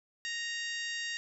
harmonic tone with a mistuned harmonic, 932.3 Hz, A#5, in tune, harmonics 2 / 3 / 4 / 5 / 6 / 7 / 8, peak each -37 / -41 / -43 / -45 / -47 / -48 / -49 dBFS, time 0.25-1.17 s, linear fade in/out 0 ms, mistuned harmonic 7, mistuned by +23 cents, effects none

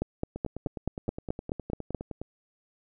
two click trains, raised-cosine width 2 ms, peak -22 / -15 dBFS, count 19 / 10, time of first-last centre 0.36-2.216 / 0.02-1.947 s, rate 9.7 / 4.67 Hz, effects none

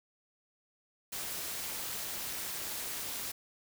white noise with amplitude modulation, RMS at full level -36 dBFS, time 1.12-3.32 s, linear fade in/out 10 ms, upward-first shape sine, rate 232 Hz, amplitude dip 60%, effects none

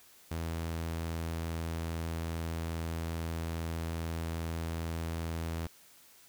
sawtooth tone, 82.41 Hz, E2, in tune, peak -30 dBFS, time 0.31-5.67 s, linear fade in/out 5 ms, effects white hiss -59 dBFS RMS until 6.28 s

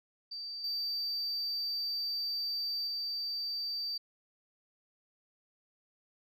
sine tone with level steps, 4645 Hz, D8, 20 cents flat, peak -38 / -30 / -32 dBFS, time 0.31-3.98 s, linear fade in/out 10 ms, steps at 0.64 / 2.87 s, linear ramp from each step 2 ms, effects tanh soft clip ceiling -31 dBFS

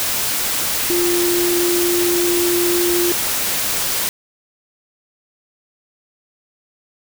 sine tone in noise, 349.2 Hz, F4, in tune, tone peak -16 dBFS, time 0.9-3.12 s, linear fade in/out 0 ms, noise white, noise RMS -20 dBFS, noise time 0-4.09 s, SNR +1 dB, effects none

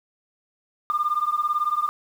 sine beating tone pair, 1194 / 1212 Hz, D6 / D#6, +28 / -46 cents, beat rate 18 Hz, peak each -23 dBFS, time 0.9-1.89 s, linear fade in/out 0 ms, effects tanh soft clip ceiling -14 dBFS + 8-bit

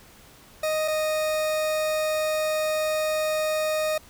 40% pulse tone pair in turn, 622.3 / 620.1 Hz, D#5 / D#5, 0 / -6 cents, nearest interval unison, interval 6 cents, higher first, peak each -22 dBFS, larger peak neither, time 0.63-0.88 / 0.88-3.98 s, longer second, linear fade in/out 5 ms, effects pink hiss -51 dBFS RMS until 4.09 s

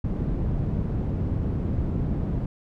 white low-pass noise, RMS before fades -26 dBFS, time 0.04-2.46 s, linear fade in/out 5 ms, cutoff 160 Hz, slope 12 dB/octave, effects none

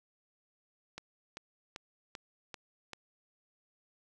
click train, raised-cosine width 0.2 ms, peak -25 dBFS, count 6, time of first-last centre 0.98-2.933 s, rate 2.56 Hz, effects none

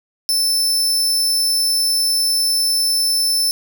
sawtooth tone, 5290 Hz, E8, 5 cents sharp, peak -12 dBFS, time 0.29-3.51 s, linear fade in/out 0 ms, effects none

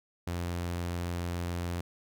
sawtooth tone, 87 Hz, F2, 6 cents flat, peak -28 dBFS, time 0.27-1.81 s, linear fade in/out 5 ms, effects none

